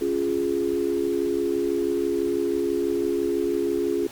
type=chord; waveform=sine; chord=Db major; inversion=none; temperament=equal; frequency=277.2 / 349.2 / 415.3 Hz; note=Db4 / F4 / Ab4; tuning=0 / 0 / 0 cents; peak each=-28 / -24 / -25 dBFS; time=0.01-4.07 s; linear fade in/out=5 ms; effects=pink hiss -43 dBFS RMS until 4.11 s + MP3 96 kbps